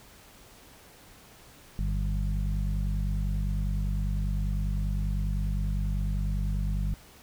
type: harmonic tone with a mistuned harmonic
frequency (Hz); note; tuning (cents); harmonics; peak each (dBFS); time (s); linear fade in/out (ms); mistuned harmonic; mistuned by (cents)
50; G1; +35; 1 / 2 / 3 / 4; -27 / -34 / -35 / -38; 1.79-6.94; 0; 4; -42
effects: pink hiss -53 dBFS RMS until 7.22 s